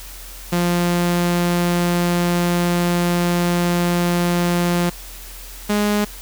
sawtooth tone pair in turn, 174.61 / 207.6 Hz, F3 / G#3, 0 / 0 cents, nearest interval minor third, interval 300 cents, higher second, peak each -12 dBFS, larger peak neither, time 0.52-4.9 / 5.69-6.05 s, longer first, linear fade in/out 10 ms, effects added 43 Hz sine -36 dBFS peak until 6.21 s + white hiss -38 dBFS RMS until 6.21 s

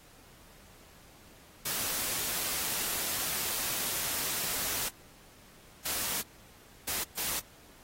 white noise bursts at uneven times, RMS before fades -33 dBFS, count 4, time 1.65-4.89 / 5.85-6.22 / 6.87-7.04 / 7.17-7.4 s, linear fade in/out 10 ms, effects pink hiss -57 dBFS RMS until 7.83 s + AAC 48 kbps

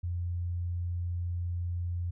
sine tone, 87.4 Hz, F2, 2 cents sharp, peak -30 dBFS, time 0.03-2.11 s, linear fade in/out 10 ms, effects none

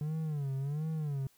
triangle tone with vibrato, 146.4 Hz, D3, 5 cents flat, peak -30 dBFS, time 0.01-1.27 s, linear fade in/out 2 ms, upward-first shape sine, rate 1.4 Hz, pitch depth 150 cents each way, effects white hiss -67 dBFS RMS until 1.37 s

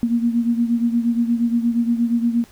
sine beating tone pair, 233.1 / 241.6 Hz, A#3 / B3, 0 / -38 cents, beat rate 8.5 Hz, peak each -17 / -22 dBFS, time 0.03-2.44 s, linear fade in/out 0 ms, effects pink hiss -50 dBFS RMS until 2.51 s

